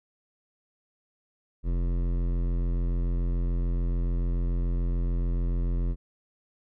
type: tone with hard clipping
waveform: sine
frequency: 43.46 Hz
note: F1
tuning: 8 cents flat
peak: -26 dBFS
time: 1.63-5.96 s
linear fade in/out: 50 ms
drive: 15 dB
effects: none